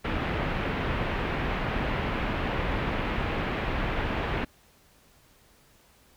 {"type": "low-pass noise", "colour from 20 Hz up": "pink", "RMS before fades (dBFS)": -29, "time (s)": [0.04, 4.45], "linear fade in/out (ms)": 10, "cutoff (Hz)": 2800, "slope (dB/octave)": 24, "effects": ["pink hiss -60 dBFS RMS until 6.16 s"]}